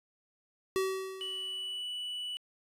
square tone with exponential decay, 380.8 Hz, F#4, 50 cents sharp, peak -27 dBFS, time 0.76-1.82 s, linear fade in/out 0 ms, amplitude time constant 230 ms
triangle tone, 2960 Hz, F#7, in tune, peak -34 dBFS, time 1.21-2.37 s, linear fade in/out 0 ms
effects resampled to 32000 Hz

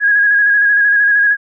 sine tone with vibrato, 1651 Hz, G#6, 11 cents flat, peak -8 dBFS, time 0-1.37 s, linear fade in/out 50 ms, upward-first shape square, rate 13 Hz, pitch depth 26 cents each way, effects none

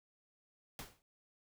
pink noise with exponential decay, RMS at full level -43 dBFS, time 0.79-1.02 s, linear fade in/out 1 ms, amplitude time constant 50 ms, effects none

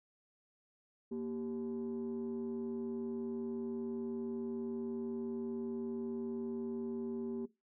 sine tone pair together, 235.6 / 390.3 Hz, A#3 / G4, +19 / -8 cents, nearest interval major sixth, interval 873 cents, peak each -37 / -39 dBFS, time 1.11-7.46 s, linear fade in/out 10 ms, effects noise-tail reverb RT60 0.2 s tail -17 dB re dry + tanh soft clip ceiling -33 dBFS

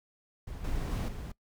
brown noise with level steps, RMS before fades -41 / -33 / -31 / -39 dBFS, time 0.47-1.32 s, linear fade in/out 5 ms, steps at 0.64 / 0.91 / 1.08 s, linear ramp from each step 5 ms, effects noise-tail reverb RT60 0.1 s tail -21 dB re dry

